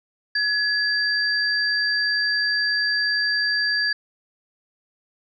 sine tone pair together, 1688 / 4709 Hz, G#6 / D8, +28 / +4 cents, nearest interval octave + tritone, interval 1776 cents, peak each -21 / -23 dBFS, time 0.35-3.93 s, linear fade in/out 5 ms, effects none

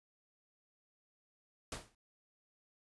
pink noise with exponential decay, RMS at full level -38 dBFS, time 1.72-1.95 s, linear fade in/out 2 ms, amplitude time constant 48 ms, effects resampled to 24000 Hz

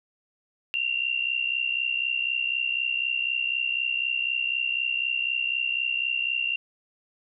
sine tone pair together, 2730 / 2794 Hz, F7 / F7, -40 / 0 cents, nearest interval unison, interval 40 cents, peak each -27 dBFS, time 0.74-6.56 s, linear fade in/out 0 ms, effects none

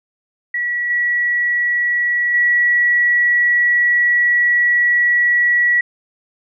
sine tone with level steps, 1934 Hz, B6, 37 cents flat, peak -17 / -14 / -11 dBFS, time 0.54-5.81 s, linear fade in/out 5 ms, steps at 0.9 / 2.34 s, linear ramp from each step 2 ms, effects none

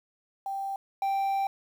sine / triangle tone pair in turn, 784 / 784 Hz, G5 / G5, 0 / 0 cents, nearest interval unison, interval 0 cents, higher neither, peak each -30 / -23 dBFS, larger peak second, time 0.46-0.76 / 1.02-1.47 s, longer second, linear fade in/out 2 ms, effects 9-bit

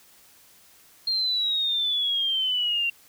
sine exponential sweep, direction down, 4226 to 2751 Hz, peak -22 dBFS, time 1.07-2.9 s, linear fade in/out 5 ms, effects white hiss -55 dBFS RMS until 3.08 s

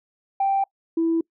sine tone pair in turn, 784 / 329.6 Hz, G5 / E4, 0 / 0 cents, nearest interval octave + minor third, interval 1500 cents, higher first, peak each -17 dBFS, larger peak neither, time 0.4-0.64 / 0.97-1.21 s, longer neither, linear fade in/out 5 ms, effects noise-tail reverb RT60 0.1 s tail -25 dB re dry + tanh soft clip ceiling -14 dBFS

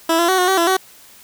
15% pulse tone with pitch steps, 328.8 / 341 / 375.9 / 362.5 / 382.2 / 338.3 / 377.8 Hz, E4 / F4 / F#4 / F#4 / G4 / E4 / F#4, -4 / -41 / +27 / -35 / -44 / +45 / +36 cents, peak -7 dBFS, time 0.09-0.769 s, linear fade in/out 5 ms, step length 97 ms, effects white hiss -45 dBFS RMS until 1.23 s

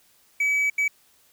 triangle tone bursts at uneven times, 2284 Hz, D7, 49 cents flat, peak -18 dBFS, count 2, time 0.4-0.7 / 0.78-0.88 s, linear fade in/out 5 ms, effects white hiss -60 dBFS RMS until 1.32 s

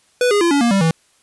square tone with pitch steps, 493.9 / 410.5 / 341.3 / 283.7 / 235.8 / 196 / 162.93 Hz, B4 / G#4 / F4 / C#4 / A#3 / G3 / E3, 0 / -20 / -40 / +40 / +20 / 0 / -20 cents, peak -13 dBFS, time 0.21-0.91 s, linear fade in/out 2 ms, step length 100 ms, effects white hiss -57 dBFS RMS until 1.22 s + resampled to 24000 Hz

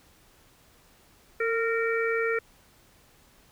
harmonic tone with a mistuned harmonic, 460.7 Hz, A#4, 20 cents flat, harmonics 1 / 3 / 4 / 5, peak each -26 / -31 / -32 / -33 dBFS, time 1.4-2.39 s, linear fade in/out 5 ms, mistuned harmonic 1, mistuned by -22 cents, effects pink hiss -59 dBFS RMS until 3.51 s

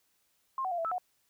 sine tone with pitch steps, 1062 / 751 / 697 / 662 / 1312 / 728 Hz, C6 / F#5 / F5 / E5 / E6 / F#5, +25 / +26 / -4 / +7 / -9 / -28 cents, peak -30 dBFS, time 0.58-0.982 s, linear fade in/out 2 ms, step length 67 ms, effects white hiss -73 dBFS RMS until 1.29 s

